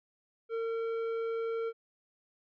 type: tone with tanh clipping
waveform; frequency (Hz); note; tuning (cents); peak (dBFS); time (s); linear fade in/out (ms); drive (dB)
sine; 455.4; A#4; -40; -33; 0.49-1.73; 50; 10
effects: none